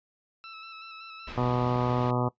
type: tone with vibrato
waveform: 20% pulse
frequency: 1318.5 Hz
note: E6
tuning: in tune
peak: -37 dBFS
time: 0.44-1.32 s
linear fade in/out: 0 ms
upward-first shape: square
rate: 5.3 Hz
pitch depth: 19 cents each way
type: low-pass noise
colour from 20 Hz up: pink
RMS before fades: -41 dBFS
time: 1.27-2.11 s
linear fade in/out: 5 ms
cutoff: 4200 Hz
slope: 24 dB/octave
type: harmonic tone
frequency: 123.47 Hz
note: B2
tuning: in tune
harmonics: 1 / 2 / 3 / 4 / 5 / 6 / 7 / 8 / 9 / 10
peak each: -28 / -31 / -33 / -34 / -35 / -36 / -36 / -37 / -38 / -38 dBFS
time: 1.37-2.29 s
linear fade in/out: 10 ms
effects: noise-tail reverb RT60 0.1 s tail -18 dB re dry + resampled to 16000 Hz